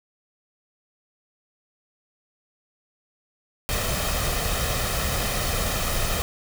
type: noise with comb filter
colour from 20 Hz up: pink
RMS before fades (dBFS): -25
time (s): 3.69-6.22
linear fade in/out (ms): 0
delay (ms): 1.6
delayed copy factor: +0.55
effects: none